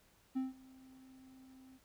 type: tone with ADSR envelope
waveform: triangle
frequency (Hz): 261.6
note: C4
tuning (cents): 0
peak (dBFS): -30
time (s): 0.35-1.79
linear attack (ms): 19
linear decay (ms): 160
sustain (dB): -24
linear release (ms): 37
effects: pink hiss -69 dBFS RMS until 1.84 s